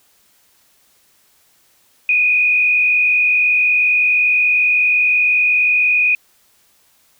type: tone with frequency modulation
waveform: sine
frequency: 2474 Hz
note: D#7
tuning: 10 cents flat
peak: -11 dBFS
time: 2.09-6.15 s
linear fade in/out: 2 ms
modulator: 46.6 Hz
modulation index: 0.97
effects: white hiss -56 dBFS RMS until 7.19 s